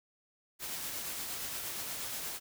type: noise with tremolo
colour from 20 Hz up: white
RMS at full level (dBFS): -38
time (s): 0.59-2.4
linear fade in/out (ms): 50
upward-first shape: triangle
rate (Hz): 8.5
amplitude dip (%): 30
effects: none